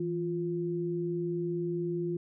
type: tone pair together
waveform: sine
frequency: 164.8 / 349.2 Hz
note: E3 / F4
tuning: 0 / 0 cents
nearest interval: octave + minor second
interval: 1300 cents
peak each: -34 / -31 dBFS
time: 0-2.17 s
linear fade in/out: 5 ms
effects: none